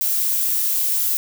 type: noise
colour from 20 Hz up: violet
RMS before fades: -20 dBFS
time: 0.01-1.17 s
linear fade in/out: 0 ms
effects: none